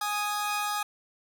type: tone pair together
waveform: sawtooth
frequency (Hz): 830.6 / 1244.5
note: G#5 / D#6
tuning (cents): 0 / 0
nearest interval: perfect fifth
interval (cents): 700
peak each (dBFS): -27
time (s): 0.01-0.83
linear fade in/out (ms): 5
effects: none